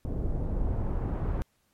brown noise with low-pass filter sweep, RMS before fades -29 dBFS, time 0.05-1.42 s, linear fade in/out 0 ms, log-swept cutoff 490 to 1300 Hz, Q 0.84, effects pink hiss -71 dBFS RMS until 1.73 s + MP3 64 kbps

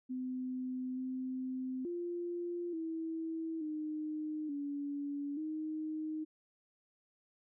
sine tone with pitch steps, 255.5 / 258.2 / 347.9 / 324.6 / 306.9 / 285.5 / 311.2 Hz, C4 / C4 / F4 / E4 / D#4 / D4 / D#4, -41 / -23 / -7 / -27 / -24 / -49 / 0 cents, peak -36 dBFS, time 0.09-6.25 s, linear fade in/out 20 ms, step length 880 ms, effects none

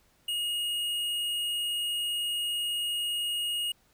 sine tone with tanh clipping, 2869 Hz, F7, 46 cents sharp, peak -30 dBFS, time 0.28-3.72 s, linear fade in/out 5 ms, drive 13 dB, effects pink hiss -66 dBFS RMS until 3.93 s

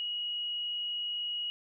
sine tone with frequency modulation, 2899 Hz, F#7, 36 cents flat, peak -32 dBFS, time 0-1.5 s, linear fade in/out 0 ms, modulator 48.4 Hz, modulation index 0.39, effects none

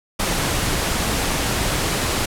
pink noise, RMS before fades -21 dBFS, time 0.19-2.26 s, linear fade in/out 10 ms, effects low-pass 12000 Hz 12 dB/octave

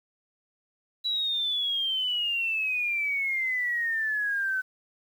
sine exponential sweep, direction down, 3945 to 1510 Hz, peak -25 dBFS, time 1.04-4.62 s, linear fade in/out 20 ms, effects 9-bit

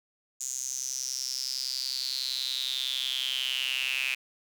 square tone with high-pass filter sweep, 65.41 Hz, C2, in tune, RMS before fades -32 dBFS, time 0.4-4.15 s, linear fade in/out 10 ms, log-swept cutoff 6900 to 2500 Hz, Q 8.8, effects none

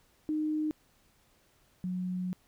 sine tone pair in turn, 307.4 / 182.29 Hz, D#4 / F#3, -21 / -26 cents, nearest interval major sixth, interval 905 cents, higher first, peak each -28 / -31 dBFS, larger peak first, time 0.29-0.71 / 1.84-2.33 s, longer second, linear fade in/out 0 ms, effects pink hiss -67 dBFS RMS until 2.47 s

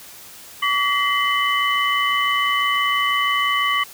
sine tone cluster, 1145 / 1939 / 2065 / 2993 Hz, D6 / B6 / C7 / F#7, -44 / -32 / -23 / +19 cents, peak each -19 / -26 / -23 / -23 dBFS, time 0.62-3.84 s, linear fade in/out 10 ms, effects tanh soft clip ceiling -6 dBFS + white hiss -41 dBFS RMS until 3.93 s

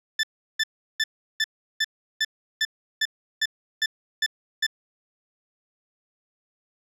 20% pulse tone bursts, 1760 Hz, A6, in tune, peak -15 dBFS, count 12, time 0.19-4.666 s, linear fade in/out 5 ms, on 43 ms, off 360 ms, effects low-pass 8000 Hz 12 dB/octave

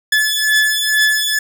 sawtooth beating tone pair, 1724 / 1726.2 Hz, A6 / A6, -36 / -34 cents, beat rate 2.2 Hz, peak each -12 dBFS, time 0.12-1.39 s, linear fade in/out 5 ms, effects none

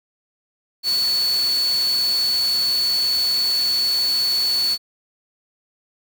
sine tone in noise, 4435 Hz, C#8, in tune, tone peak -17 dBFS, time 0.83-4.78 s, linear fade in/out 50 ms, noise white, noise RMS -31 dBFS, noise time 0.83-4.78 s, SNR +11 dB, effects none

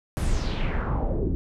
brown noise with low-pass filter sweep, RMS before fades -25 dBFS, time 0.17-1.35 s, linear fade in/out 0 ms, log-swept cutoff 12000 to 270 Hz, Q 2.8, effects none

